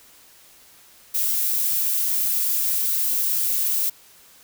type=noise; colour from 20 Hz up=violet; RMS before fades=-22 dBFS; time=1.14-3.9 s; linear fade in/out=10 ms; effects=white hiss -51 dBFS RMS until 4.43 s